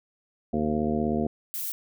harmonic tone, 76.3 Hz, D#2, 33 cents flat, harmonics 1 / 2 / 3 / 4 / 5 / 6 / 7 / 9, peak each -36 / -35 / -26 / -34 / -31 / -34 / -36 / -33 dBFS, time 0.53-1.27 s, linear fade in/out 5 ms
violet noise, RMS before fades -32 dBFS, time 1.54-1.72 s, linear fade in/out 0 ms
effects none

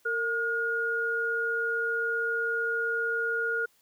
sine tone pair together, 457.7 / 1430.6 Hz, A#4 / F6, -32 / +41 cents, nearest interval octave + minor sixth, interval 1973 cents, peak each -32 / -27 dBFS, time 0.05-3.66 s, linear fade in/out 10 ms, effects white hiss -66 dBFS RMS until 3.81 s

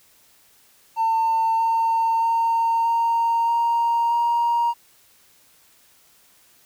triangle tone with pitch steps, 901 / 908.8 / 916.7 / 924.7 / 932.8 / 940.9 Hz, A5 / A#5 / A#5 / A#5 / A#5 / A#5, +41 / -44 / -29 / -14 / +1 / +16 cents, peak -14 dBFS, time 0.96-4.74 s, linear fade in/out 50 ms, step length 630 ms, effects tanh soft clip ceiling -14 dBFS + white hiss -56 dBFS RMS until 6.65 s

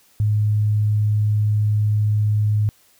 sine tone, 105.6 Hz, G#2, 29 cents sharp, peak -15 dBFS, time 0.2-2.69 s, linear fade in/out 0 ms, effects white hiss -56 dBFS RMS until 2.99 s

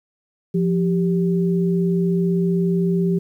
sine tone pair together, 174.62 / 392 Hz, F3 / G4, 0 / 0 cents, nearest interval octave + major second, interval 1400 cents, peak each -17 / -22 dBFS, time 0.54-3.19 s, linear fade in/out 10 ms, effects 9-bit

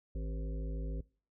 harmonic tone with a mistuned harmonic, 53.3 Hz, G#1, 46 cents sharp, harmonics 1 / 3 / 5 / 7 / 9 / 10, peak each -35 / -45 / -49 / -52 / -54 / -55 dBFS, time 0.15-1.01 s, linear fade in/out 5 ms, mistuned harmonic 7, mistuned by +80 cents, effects noise-tail reverb RT60 0.4 s tail -23 dB re dry

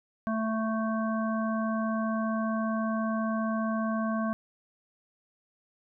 harmonic tone, 221.3 Hz, A3, 10 cents sharp, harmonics 1 / 3 / 5 / 7, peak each -28 / -34 / -35 / -40 dBFS, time 0.27-4.33 s, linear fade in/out 0 ms, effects none

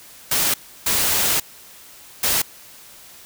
white noise bursts at uneven times, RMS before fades -19 dBFS, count 3, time 0.31-0.54 / 0.86-1.4 / 2.23-2.42 s, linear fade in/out 5 ms, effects white hiss -44 dBFS RMS until 3.25 s

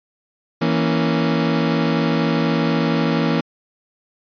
30% pulse chord, A# diminished, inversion second, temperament equal, 164.81 / 233.1 / 277.2 Hz, E3 / A#3 / C#4, 0 / 0 / 0 cents, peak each -17 / -18 / -20 dBFS, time 0.61-3.41 s, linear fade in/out 10 ms, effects resampled to 11025 Hz

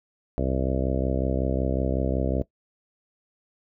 harmonic tone, 65.41 Hz, C2, in tune, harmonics 1 / 2 / 3 / 4 / 5 / 6 / 7 / 8 / 9 / 10, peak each -27 / -30 / -33 / -31 / -33 / -36 / -33 / -35 / -33 / -36 dBFS, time 0.38-2.42 s, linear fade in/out 0 ms, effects noise-tail reverb RT60 0.1 s tail -18 dB re dry

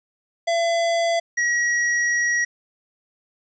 square tone pair in turn, 675 / 1909.2 Hz, E5 / A#6, +41 / +41 cents, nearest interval octave + tritone, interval 1800 cents, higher second, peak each -19 dBFS, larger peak neither, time 0.47-1.2 / 1.37-2.45 s, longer second, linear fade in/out 10 ms, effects resampled to 16000 Hz + 9-bit

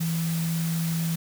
sine tone in noise, 164.81 Hz, E3, in tune, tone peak -24 dBFS, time 0-1.16 s, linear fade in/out 10 ms, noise white, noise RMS -36 dBFS, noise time 0-1.16 s, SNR +9 dB, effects none

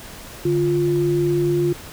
sine tone pair together, 146.55 / 349.2 Hz, D3 / F4, -3 / 0 cents, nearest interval octave + minor third, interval 1503 cents, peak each -22 / -17 dBFS, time 0.45-1.73 s, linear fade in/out 5 ms, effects pink hiss -38 dBFS RMS until 1.92 s

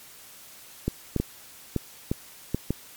clicks, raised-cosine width 3 ms, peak -11 dBFS, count 7, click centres 0.88 / 1.163 / 1.2 / 1.763 / 2.115 / 2.546 / 2.706 s, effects white hiss -48 dBFS RMS until 2.96 s + MP3 96 kbps

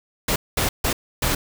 pink noise bursts at uneven times, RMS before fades -21 dBFS, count 4, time 0.28-0.36 / 0.57-0.69 / 0.84-0.93 / 1.22-1.35 s, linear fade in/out 5 ms, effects none

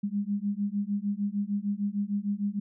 sine beating tone pair, 200 / 206.6 Hz, G3 / G#3, +35 / -9 cents, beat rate 6.6 Hz, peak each -30 dBFS, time 0.03-2.6 s, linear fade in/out 10 ms, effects none

